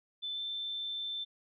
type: tone with pitch glide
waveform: sine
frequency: 3520 to 3547 Hz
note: A7 to A7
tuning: 0 to +13 cents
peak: -35 dBFS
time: 0.22-1.25 s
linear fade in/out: 20 ms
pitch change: +13 cents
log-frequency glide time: 0.33-0.4 s
effects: none